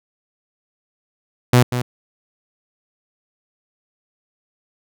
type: tone with echo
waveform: sawtooth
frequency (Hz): 123.47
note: B2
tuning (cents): 0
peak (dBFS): -5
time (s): 1.53-1.63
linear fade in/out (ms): 5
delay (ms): 190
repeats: 1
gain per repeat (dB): -10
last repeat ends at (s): 1.82
effects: none